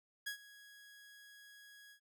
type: tone with ADSR envelope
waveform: sawtooth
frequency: 1661.2 Hz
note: G#6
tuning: in tune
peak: -34 dBFS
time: 0.26-2 s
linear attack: 12 ms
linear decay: 97 ms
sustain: -19 dB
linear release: 87 ms
effects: none